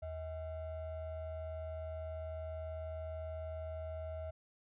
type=ring-modulated tone; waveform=triangle; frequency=359.2 Hz; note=F4; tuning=49 cents sharp; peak=-35 dBFS; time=0.02-4.31 s; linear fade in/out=10 ms; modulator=279 Hz; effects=resampled to 8000 Hz